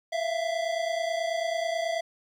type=tone pair together; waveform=square; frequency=659.3 / 688.5 Hz; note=E5 / F5; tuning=0 / -25 cents; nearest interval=minor second; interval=75 cents; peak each=-29 / -32 dBFS; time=0.12-2.01 s; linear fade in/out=10 ms; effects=low-pass 6000 Hz 12 dB/octave + 10-bit